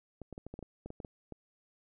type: clicks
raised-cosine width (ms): 2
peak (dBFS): -30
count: 12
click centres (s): 0.217 / 0.327 / 0.379 / 0.466 / 0.54 / 0.591 / 0.627 / 0.86 / 0.904 / 1.002 / 1.048 / 1.323
effects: none